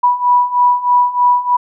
sine beating tone pair, 979 / 982.2 Hz, B5 / B5, -15 / -10 cents, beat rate 3.2 Hz, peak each -14 / -11 dBFS, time 0.03-1.57 s, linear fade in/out 10 ms, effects none

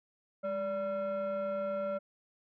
sine tone with frequency modulation, 580 Hz, D5, 22 cents flat, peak -30 dBFS, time 0.43-1.99 s, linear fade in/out 20 ms, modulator 784 Hz, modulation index 0.61, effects tanh soft clip ceiling -29 dBFS

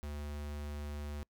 square tone, 73.42 Hz, D2, in tune, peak -40 dBFS, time 0.03-1.23 s, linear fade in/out 0 ms, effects noise-tail reverb RT60 0.1 s tail -26 dB re dry

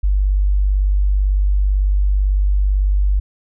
sine tone, 49 Hz, G1, in tune, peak -12 dBFS, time 0.03-3.2 s, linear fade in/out 10 ms, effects none

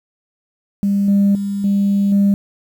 sine tone with level steps, 200 Hz, G3, 35 cents sharp, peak -12 / -8 / -18 / -11 / -8 dBFS, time 0.83-2.34 s, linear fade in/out 0 ms, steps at 1.08 / 1.35 / 1.64 / 2.12 s, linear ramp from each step 2 ms, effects tanh soft clip ceiling -8 dBFS + 7-bit

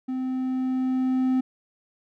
triangle tone with level ramp, 258.3 Hz, C4, 22 cents flat, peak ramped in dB -24 to -17 dBFS, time 0.08-1.41 s, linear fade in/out 10 ms, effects none

